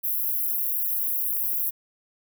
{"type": "high-pass noise", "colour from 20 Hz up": "white", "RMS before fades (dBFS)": -26, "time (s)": [0.03, 1.71], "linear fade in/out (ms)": 20, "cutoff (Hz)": 11000, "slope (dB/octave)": 96, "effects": []}